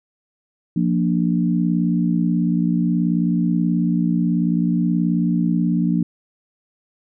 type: chord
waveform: sine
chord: Bb major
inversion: second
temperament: equal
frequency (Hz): 174.61 / 233.1 / 293.7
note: F3 / Bb3 / D4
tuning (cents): 0 / 0 / 0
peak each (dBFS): -18 / -21 / -23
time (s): 0.76-6.03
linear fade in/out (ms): 5
effects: none